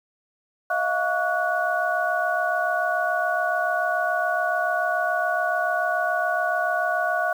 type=tone cluster; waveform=sine; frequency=638 / 705 / 1129 / 1470 Hz; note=D#5 / F5 / C#6 / F#6; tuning=+43 / +16 / +31 / -12 cents; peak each=-27 / -25 / -30 / -25 dBFS; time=0.7-7.33 s; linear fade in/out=5 ms; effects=8-bit